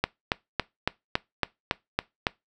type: click train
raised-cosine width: 0.3 ms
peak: -6 dBFS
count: 9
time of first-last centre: 0.04-2.268 s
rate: 3.59 Hz
effects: noise-tail reverb RT60 0.2 s tail -22 dB re dry